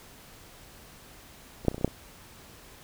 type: clicks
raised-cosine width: 2 ms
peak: -25 / -7 / -28 / -21 / -24 / -24 / -8 / -25 dBFS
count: 8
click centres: 1.65 / 1.683 / 1.715 / 1.745 / 1.781 / 1.812 / 1.846 / 1.878 s
effects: pink hiss -51 dBFS RMS until 2.83 s